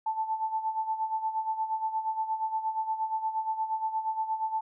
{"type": "tone with tremolo", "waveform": "sine", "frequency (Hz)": 880, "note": "A5", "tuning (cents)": 0, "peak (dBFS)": -25, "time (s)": [0.06, 4.61], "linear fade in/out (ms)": 5, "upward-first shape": "sine", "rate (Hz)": 8.5, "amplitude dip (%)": 70, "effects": []}